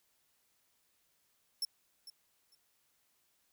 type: tone with echo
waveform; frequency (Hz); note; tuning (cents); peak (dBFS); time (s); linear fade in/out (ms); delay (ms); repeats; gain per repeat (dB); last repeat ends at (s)
sawtooth; 5400; E8; +41; -30; 1.62-1.65; 2; 450; 2; -15; 2.55
effects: white hiss -75 dBFS RMS until 3.52 s